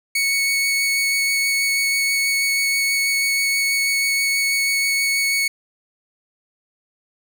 sawtooth tone with vibrato, 2217 Hz, C#7, in tune, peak -14 dBFS, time 0.15-5.48 s, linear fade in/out 5 ms, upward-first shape sine, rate 6.2 Hz, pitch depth 8 cents each way, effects none

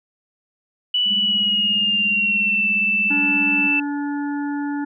sine tone with pitch glide, 2960 to 2652 Hz, F#7 to E7, 0 to +10 cents, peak -16 dBFS, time 0.94-3.8 s, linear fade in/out 5 ms, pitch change -190 cents, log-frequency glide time 1.18-2.7 s
sine tone with tremolo, 204.6 Hz, G#3, 26 cents flat, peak -25 dBFS, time 1.05-3.72 s, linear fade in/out 50 ms, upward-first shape sine, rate 17 Hz, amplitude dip 90%
harmonic tone, 288.2 Hz, D4, 33 cents flat, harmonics 1 / 3 / 5 / 6, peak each -22 / -32 / -36 / -38 dBFS, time 3.1-4.85 s, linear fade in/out 10 ms
effects none

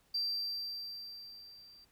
triangle tone with level ramp, 4699 Hz, D8, in tune, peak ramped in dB -28 to -55 dBFS, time 0.14-1.85 s, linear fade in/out 10 ms, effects tanh soft clip ceiling -28 dBFS + pink hiss -70 dBFS RMS until 1.91 s

